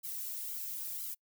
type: noise with flanger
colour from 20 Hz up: violet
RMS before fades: -40 dBFS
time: 0.03-1.15 s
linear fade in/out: 20 ms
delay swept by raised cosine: 1.1 to 2.3 ms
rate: 2 Hz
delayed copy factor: -0.9
effects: noise-tail reverb RT60 0.1 s tail -26 dB re dry